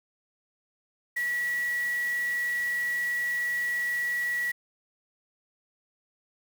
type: tone in noise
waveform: sine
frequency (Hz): 1935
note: B6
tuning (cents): -36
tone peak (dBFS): -26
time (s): 1.16-4.52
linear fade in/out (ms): 10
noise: white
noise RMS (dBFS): -44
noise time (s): 1.16-4.52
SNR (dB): +15
effects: none